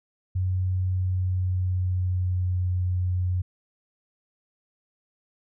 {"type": "tone with pitch glide", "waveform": "sine", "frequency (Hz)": [92.4, 90.71], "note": ["F#2", "F#2"], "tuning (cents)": [-2, -34], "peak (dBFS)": -22, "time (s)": [0.35, 3.42], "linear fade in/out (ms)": 10, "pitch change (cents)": -32, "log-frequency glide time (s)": [0.91, 2.69], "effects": []}